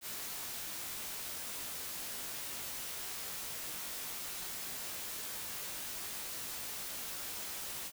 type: noise with comb filter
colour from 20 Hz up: white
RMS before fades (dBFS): -42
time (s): 0.01-7.92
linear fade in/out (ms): 50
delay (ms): 18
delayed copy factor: -0.55
effects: none